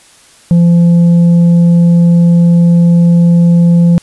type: tone with tanh clipping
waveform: triangle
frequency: 171.3 Hz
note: F3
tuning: 33 cents flat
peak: -4 dBFS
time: 0.51-3.98 s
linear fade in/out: 0 ms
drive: 8 dB
effects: white hiss -42 dBFS RMS until 4.02 s + resampled to 24000 Hz